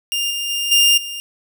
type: tone with level steps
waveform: sawtooth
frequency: 2804 Hz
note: F7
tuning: 6 cents sharp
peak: -15 / -18 / -16 / -7 / -23 dBFS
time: 0.12-1.2 s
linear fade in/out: 0 ms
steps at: 0.3 / 0.49 / 0.71 / 0.97 s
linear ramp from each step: 10 ms
effects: none